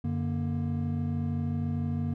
triangle tone cluster, 93.5 / 146.7 / 235.8 Hz, F#2 / D3 / A#3, +19 / -2 / +20 cents, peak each -30 dBFS, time 0.04-2.14 s, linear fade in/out 5 ms, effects none

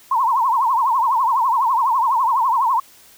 sine tone with vibrato, 987.8 Hz, B5, in tune, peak -14 dBFS, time 0.11-2.8 s, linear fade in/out 5 ms, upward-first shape triangle, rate 12 Hz, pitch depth 220 cents each way, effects white hiss -48 dBFS RMS until 3.17 s

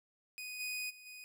sawtooth tone with level steps, 2489 Hz, D#7, in tune, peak -39 / -34 / -50 / -45 dBFS, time 0.38-1.24 s, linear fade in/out 0 ms, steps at 0.59 / 0.89 / 1.05 s, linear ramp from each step 20 ms, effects none

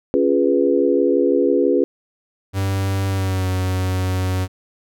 sine chord, C# dominant seventh, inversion none, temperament equal, 277.2 / 349.2 / 415.3 / 493.9 Hz, C#4 / E#4 / G#4 / B4, 0 / 0 / 0 / 0 cents, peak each -19 dBFS, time 0.14-1.84 s, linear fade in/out 0 ms
45% pulse tone with pitch glide, 97 to 92.94 Hz, G2 to F#2, -18 to +8 cents, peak -18 dBFS, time 2.53-4.48 s, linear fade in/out 50 ms, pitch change -74 cents, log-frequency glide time 3.09-3.48 s
effects none

